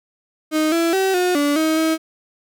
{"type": "tone with pitch steps", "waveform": "35% pulse", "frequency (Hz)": [310.7, 334, 382.8, 360.5, 289, 316.4, 319.9], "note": ["D#4", "E4", "G4", "F#4", "D4", "D#4", "D#4"], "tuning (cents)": [-2, 23, -41, -45, -28, 29, 48], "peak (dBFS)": -14, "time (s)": [0.51, 1.98], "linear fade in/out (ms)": 50, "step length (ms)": 210, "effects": []}